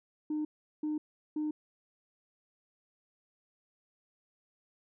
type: tone bursts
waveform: sine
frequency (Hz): 304.3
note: D#4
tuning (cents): -38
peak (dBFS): -29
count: 3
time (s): 0.3-1.51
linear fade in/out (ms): 5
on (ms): 150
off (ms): 380
effects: tanh soft clip ceiling -28 dBFS